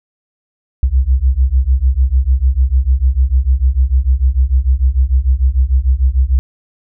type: beating tone pair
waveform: sine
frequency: 61.7 / 68.4 Hz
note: B1 / C#2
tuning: -1 / -23 cents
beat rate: 6.7 Hz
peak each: -12 dBFS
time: 0.83-6.39 s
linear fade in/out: 0 ms
effects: none